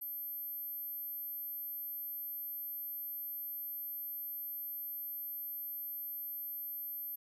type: tone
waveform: sine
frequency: 12900 Hz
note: G9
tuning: 48 cents sharp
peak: -39 dBFS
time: 0.01-7.16 s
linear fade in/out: 10 ms
effects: none